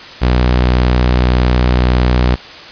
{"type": "tone", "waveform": "sawtooth", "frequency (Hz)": 61.74, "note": "B1", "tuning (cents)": 0, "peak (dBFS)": -5, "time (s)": [0.21, 2.36], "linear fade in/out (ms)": 20, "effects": ["white hiss -32 dBFS RMS until 2.71 s", "resampled to 11025 Hz"]}